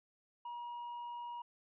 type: tone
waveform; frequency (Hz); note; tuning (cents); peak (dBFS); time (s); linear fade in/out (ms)
triangle; 956; A#5; +43; -40; 0.45-1.42; 5
effects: resampled to 8000 Hz